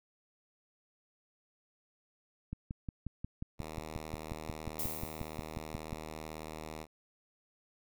click train, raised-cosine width 5 ms, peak -26 dBFS, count 20, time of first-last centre 2.53-5.929 s, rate 5.59 Hz
5% pulse tone, 78.2 Hz, D#2, 9 cents sharp, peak -31 dBFS, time 3.58-6.87 s, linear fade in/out 50 ms
violet noise with exponential decay, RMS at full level -35 dBFS, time 4.79-5.58 s, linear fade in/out 2 ms, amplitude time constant 170 ms
effects none

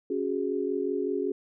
sine chord, C# suspended fourth, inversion none, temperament equal, 277.2 / 370 / 415.3 Hz, C#4 / F#4 / G#4, 0 / 0 / 0 cents, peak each -32 / -30 / -30 dBFS, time 0.1-1.32 s, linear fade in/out 5 ms, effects none

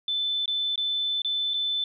sine tone with dropouts, 3520 Hz, A7, in tune, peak -24 dBFS, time 0.08-1.84 s, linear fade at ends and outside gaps 2 ms, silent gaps 0.458-0.478 / 0.758-0.777 / 1.219-1.247 / 1.537-1.541 s, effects none

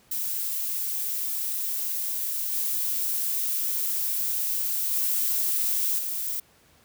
violet noise with level steps, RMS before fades -29 / -27 / -25 / -30 dBFS, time 0.11-6.4 s, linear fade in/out 5 ms, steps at 2.52 / 4.91 / 5.98 s, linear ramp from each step 10 ms, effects pink hiss -59 dBFS RMS until 6.84 s + high-pass 60 Hz 12 dB/octave

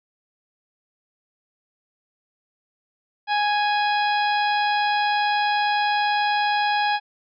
harmonic tone with a mistuned harmonic, 830.6 Hz, G#5, in tune, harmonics 1 / 2 / 3 / 4 / 5 / 6, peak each -20 / -26 / -30 / -32 / -34 / -36 dBFS, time 3.27-7 s, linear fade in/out 50 ms, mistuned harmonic 5, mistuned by -36 cents, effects none

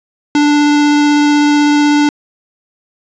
square tone with vibrato, 293.7 Hz, D4, in tune, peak -8 dBFS, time 0.35-2.09 s, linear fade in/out 2 ms, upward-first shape triangle, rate 16 Hz, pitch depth 8 cents each way, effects resampled to 16000 Hz + 8-bit

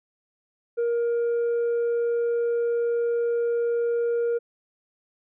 sine tone with tanh clipping, 470.6 Hz, A#4, 16 cents sharp, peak -22 dBFS, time 0.77-4.39 s, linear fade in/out 20 ms, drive 2 dB, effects none

